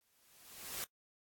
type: noise with exponential growth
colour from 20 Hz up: white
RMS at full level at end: -39 dBFS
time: 0.01-0.84 s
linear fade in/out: 1 ms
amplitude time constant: 180 ms
effects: noise-tail reverb RT60 0.1 s tail -23 dB re dry + AAC 64 kbps